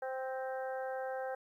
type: harmonic tone with a mistuned harmonic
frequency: 261.4 Hz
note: C4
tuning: 1 cent flat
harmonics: 2 / 3 / 4 / 5 / 6 / 7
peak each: -38 / -41 / -55 / -53 / -47 / -56 dBFS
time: 0.02-1.35 s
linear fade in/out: 5 ms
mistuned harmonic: 7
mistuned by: +27 cents
effects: 12-bit